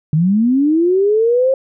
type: linear sweep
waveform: sine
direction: up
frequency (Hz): 146.83 to 539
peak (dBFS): -10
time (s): 0.13-1.54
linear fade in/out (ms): 2
effects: none